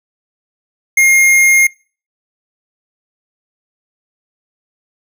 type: tone with hard clipping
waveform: sine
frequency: 2133 Hz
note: C7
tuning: 33 cents sharp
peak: -7 dBFS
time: 0.97-1.67 s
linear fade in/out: 5 ms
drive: 18 dB
effects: noise-tail reverb RT60 0.4 s tail -25 dB re dry